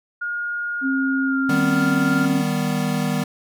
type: tone with pitch glide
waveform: sine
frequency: 1427 to 1396.8 Hz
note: F6 to F6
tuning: +37 to 0 cents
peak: -23 dBFS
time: 0.21-2.26 s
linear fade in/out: 10 ms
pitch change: -37 cents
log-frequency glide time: 1.26-1.36 s
type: tone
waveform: sine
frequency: 267.6 Hz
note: C4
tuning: 39 cents sharp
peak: -19 dBFS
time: 0.81-2.44 s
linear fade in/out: 50 ms
type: chord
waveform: square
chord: Eb augmented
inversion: none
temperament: equal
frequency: 155.56 / 196 / 246.9 Hz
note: Eb3 / G3 / B3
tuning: 0 / 0 / 0 cents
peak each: -25 dBFS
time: 1.49-3.24 s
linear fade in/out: 5 ms
effects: none